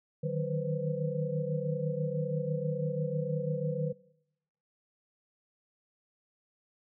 sine tone cluster, 151.3 / 157.4 / 186.7 / 492 / 520 Hz, D#3 / D#3 / F#3 / B4 / C5, -48 / +20 / +16 / -7 / -11 cents, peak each -33 / -38 / -39 / -35 / -39 dBFS, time 0.23-3.93 s, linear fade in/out 10 ms, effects noise-tail reverb RT60 0.9 s tail -25 dB re dry

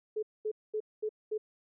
sine tone bursts, 429.6 Hz, A4, 41 cents flat, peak -30 dBFS, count 5, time 0.16-1.38 s, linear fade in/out 10 ms, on 68 ms, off 220 ms, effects none

